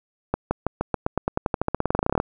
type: accelerating click train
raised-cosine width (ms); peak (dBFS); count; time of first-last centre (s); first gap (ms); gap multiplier
1; -7; 26; 0.34-2.201; 170; 0.92
effects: none